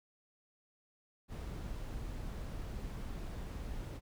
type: noise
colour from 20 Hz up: brown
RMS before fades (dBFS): -42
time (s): 1.28-4.01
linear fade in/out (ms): 50
effects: none